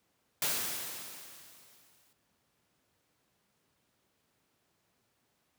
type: noise with exponential decay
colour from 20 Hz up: white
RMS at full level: -30 dBFS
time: 0.42-2.13 s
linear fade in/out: 2 ms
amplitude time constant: 370 ms
effects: pink hiss -75 dBFS RMS until 5.58 s + high-pass 100 Hz 12 dB/octave